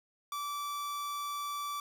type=tone; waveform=45% pulse; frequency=1160 Hz; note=D6; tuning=22 cents flat; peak=-35 dBFS; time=0.32-1.8 s; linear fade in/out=2 ms; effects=none